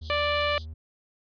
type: tone with vibrato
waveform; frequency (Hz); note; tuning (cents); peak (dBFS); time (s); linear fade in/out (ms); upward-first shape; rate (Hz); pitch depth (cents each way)
triangle; 78.7; D#2; +20; -34; 0.01-0.74; 10; sine; 12; 25
type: high-pass noise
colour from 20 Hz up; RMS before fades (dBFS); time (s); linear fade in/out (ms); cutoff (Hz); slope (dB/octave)
pink; -42; 0.01-0.66; 50; 3200; 96
type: harmonic tone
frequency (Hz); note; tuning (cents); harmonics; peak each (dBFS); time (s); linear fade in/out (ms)
587.3; D5; 0; 1 / 2 / 3 / 4 / 5 / 6 / 7; -27 / -29 / -33 / -31 / -33 / -38 / -39; 0.1-0.58; 0
effects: resampled to 11025 Hz